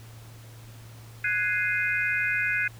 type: chord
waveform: sine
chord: Ab dominant seventh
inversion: third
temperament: equal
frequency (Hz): 1480 / 1661.2 / 2093 / 2489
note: Gb6 / Ab6 / C7 / Eb7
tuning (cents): 0 / 0 / 0 / 0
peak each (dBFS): -29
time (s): 1.24-2.68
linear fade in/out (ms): 5
effects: added 113 Hz sine -44 dBFS peak until 2.79 s + pink hiss -52 dBFS RMS until 2.79 s